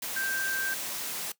sine tone in noise, 1572 Hz, G6, 4 cents sharp, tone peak -29 dBFS, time 0.16-0.74 s, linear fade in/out 5 ms, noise white, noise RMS -35 dBFS, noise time 0.02-1.32 s, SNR +3 dB, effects noise-tail reverb RT60 0.1 s tail -17 dB re dry + high-pass 150 Hz 12 dB/octave

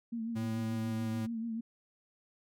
sine tone with vibrato, 227.9 Hz, A#3, 39 cents flat, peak -34 dBFS, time 0.12-1.61 s, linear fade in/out 10 ms, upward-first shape triangle, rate 6.9 Hz, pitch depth 59 cents each way
square tone with pitch glide, 111.2 to 109.8 Hz, A2 to A2, +19 to -3 cents, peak -37 dBFS, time 0.35-1.27 s, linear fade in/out 20 ms, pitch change -22 cents, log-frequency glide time 0.62-1.12 s
effects none

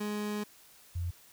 30% pulse / sine tone pair in turn, 208.9 / 86.87 Hz, G#3 / F2, +10 / -9 cents, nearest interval octave + minor third, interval 1519 cents, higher first, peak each -30 / -31 dBFS, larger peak first, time 0-0.44 / 0.95-1.11 s, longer first, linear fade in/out 10 ms, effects white hiss -58 dBFS RMS until 1.32 s

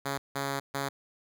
5% pulse tone bursts at uneven times, 138.59 Hz, C#3, in tune, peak -19 dBFS, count 3, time 0.05-0.18 / 0.35-0.6 / 0.74-0.89 s, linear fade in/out 10 ms, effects none

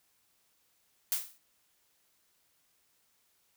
blue noise with exponential decay, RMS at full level -27 dBFS, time 1.12-1.38 s, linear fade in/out 1 ms, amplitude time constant 55 ms, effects white hiss -72 dBFS RMS until 3.56 s

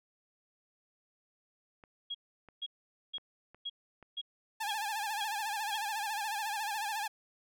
clicks, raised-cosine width 0.5 ms, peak -39 dBFS, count 5, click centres 1.838 / 2.487 / 3.182 / 3.546 / 4.027 s
sine tone bursts, 3298 Hz, G#7, 13 cents flat, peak -35 dBFS, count 8, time 2.1-5.766 s, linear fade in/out 10 ms, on 47 ms, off 470 ms
sawtooth tone with vibrato, 847 Hz, G#5, 34 cents sharp, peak -30 dBFS, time 4.6-7.08 s, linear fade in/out 10 ms, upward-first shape sine, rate 14 Hz, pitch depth 99 cents each way
effects none

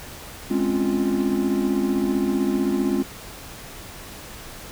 triangle chord, Db major seventh, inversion second, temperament equal, 207.7 / 261.6 / 277.2 / 349.2 Hz, Ab3 / C4 / Db4 / F4, 0 / 0 / 0 / 0 cents, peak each -23 dBFS, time 0.5-3.03 s, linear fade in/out 10 ms, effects pink hiss -39 dBFS RMS until 4.71 s

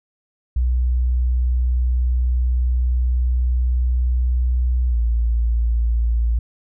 sine tone with pitch glide, 61.74 to 57.61 Hz, B1 to A#1, 0 to -20 cents, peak -15 dBFS, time 0.56-6.39 s, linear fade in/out 5 ms, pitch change -120 cents, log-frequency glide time 4.89-4.97 s, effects none

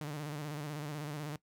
sawtooth tone with vibrato, 148.7 Hz, D3, 22 cents sharp, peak -34 dBFS, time 0.01-1.36 s, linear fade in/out 0 ms, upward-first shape square, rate 16 Hz, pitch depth 58 cents each way, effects noise-tail reverb RT60 0.1 s tail -19 dB re dry

